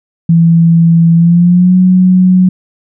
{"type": "tone with pitch glide", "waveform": "sine", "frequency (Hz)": [166.7, 183.9], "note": ["E3", "F#3"], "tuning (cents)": [20, -10], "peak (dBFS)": -3, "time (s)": [0.29, 2.49], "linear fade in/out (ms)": 5, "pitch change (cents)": 170, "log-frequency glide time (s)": [1.15, 1.76], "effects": []}